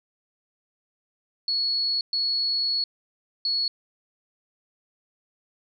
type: tone bursts at uneven times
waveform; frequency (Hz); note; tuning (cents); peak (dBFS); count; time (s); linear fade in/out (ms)
sine; 4371; C#8; -25; -22; 3; 1.48-2.01 / 2.13-2.84 / 3.45-3.68; 2
effects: none